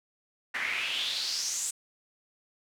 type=noise with band-pass filter sweep; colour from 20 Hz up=pink; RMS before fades=-32 dBFS; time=0.54-1.71 s; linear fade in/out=10 ms; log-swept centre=1800 to 8000 Hz; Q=4.8; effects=none